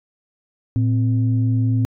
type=tone pair together; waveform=sine; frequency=113.11 / 260.9 Hz; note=A2 / C4; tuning=+48 / -5 cents; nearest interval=octave + major second; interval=1447 cents; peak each=-15 / -22 dBFS; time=0.76-1.85 s; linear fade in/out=0 ms; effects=tanh soft clip ceiling -8 dBFS